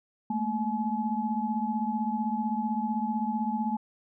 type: tone cluster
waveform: sine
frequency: 214.2 / 229.9 / 852 Hz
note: A3 / A#3 / G#5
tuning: -46 / -24 / +44 cents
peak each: -31 dBFS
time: 0.3-3.77 s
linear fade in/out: 5 ms
effects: none